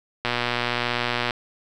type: click train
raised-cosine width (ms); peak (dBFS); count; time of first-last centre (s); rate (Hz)
0.3; -7; 129; 0.25-1.308; 121
effects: none